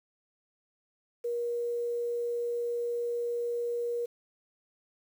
sine tone with quantisation, 475.6 Hz, A#4, 35 cents sharp, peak -29 dBFS, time 1.24-4.06 s, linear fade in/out 10 ms, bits 9, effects none

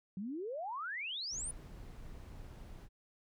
sine exponential sweep, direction up, 180.6 to 9956 Hz, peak -38 dBFS, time 0.17-1.51 s, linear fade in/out 2 ms
brown noise, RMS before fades -49 dBFS, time 1.3-2.89 s, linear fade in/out 50 ms
effects none

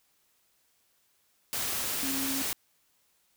sine tone in noise, 270 Hz, C#4, 45 cents flat, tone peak -33 dBFS, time 2.03-2.42 s, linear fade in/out 0 ms, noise white, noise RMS -32 dBFS, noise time 1.53-2.53 s, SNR -4 dB, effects white hiss -70 dBFS RMS until 3.36 s

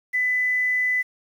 sine tone with quantisation, 2000 Hz, B6, 21 cents sharp, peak -19 dBFS, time 0.13-1.03 s, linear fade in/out 20 ms, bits 8, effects none

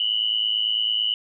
sine tone pair together, 2908 / 3017 Hz, F#7 / F#7, -31 / +33 cents, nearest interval minor second, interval 64 cents, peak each -23 dBFS, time 0-1.14 s, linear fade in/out 2 ms, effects none

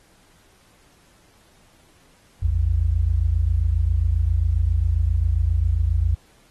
sine tone pair together, 56.75 / 84.2 Hz, A#1 / E2, -46 / +37 cents, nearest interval perfect fifth, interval 683 cents, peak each -20 / -19 dBFS, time 2.42-6.15 s, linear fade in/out 10 ms, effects pink hiss -57 dBFS RMS until 6.5 s + AAC 32 kbps

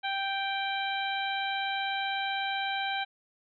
harmonic tone, 784 Hz, G5, in tune, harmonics 1 / 2 / 3 / 4 / 5, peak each -32 / -35 / -37 / -38 / -39 dBFS, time 0.03-3.05 s, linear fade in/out 20 ms, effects none

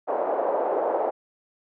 white band-pass noise, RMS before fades -25 dBFS, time 0.07-1.11 s, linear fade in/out 20 ms, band 430 to 750 Hz, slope 24 dB/octave, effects none

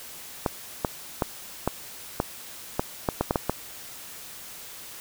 clicks, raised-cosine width 1 ms, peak -8 dBFS, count 11, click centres 0.462 / 0.848 / 1.222 / 1.676 / 2.201 / 2.795 / 3.088 / 3.21 / 3.309 / 3.358 / 3.496 s, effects white hiss -42 dBFS RMS until 5 s

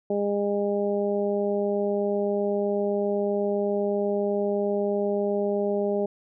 harmonic tone, 203.1 Hz, G#3, 38 cents flat, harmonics 1 / 2 / 3 / 4, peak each -29 / -25 / -28 / -37 dBFS, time 0.1-6.06 s, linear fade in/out 5 ms, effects none

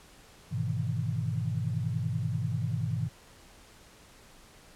sine chord, E major seventh, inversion first, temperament just, 103.01 / 123.61 / 154.51 / 164.81 Hz, G#2 / B2 / D#3 / E3, -14 / +2 / -12 / 0 cents, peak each -33 / -32 / -35 / -36 dBFS, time 0.51-3.09 s, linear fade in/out 20 ms, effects pink hiss -55 dBFS RMS until 4.75 s + low-pass 11000 Hz 12 dB/octave

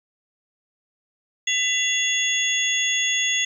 sine tone cluster, 2003 / 2761 / 3404 / 6590 Hz, B6 / F7 / G#7 / G#8, +24 / -20 / +42 / -14 cents, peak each -25 dBFS, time 1.47-3.45 s, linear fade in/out 5 ms, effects 9-bit

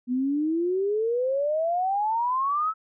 sine exponential sweep, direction up, 242.6 to 1318.5 Hz, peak -22 dBFS, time 0.07-2.74 s, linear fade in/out 50 ms, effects none

